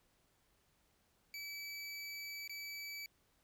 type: tone with dropouts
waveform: 25% pulse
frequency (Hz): 2300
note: D7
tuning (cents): -37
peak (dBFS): -40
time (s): 1.34-3.06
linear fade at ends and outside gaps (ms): 1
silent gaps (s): 2.477-2.495
effects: pink hiss -75 dBFS RMS until 3.43 s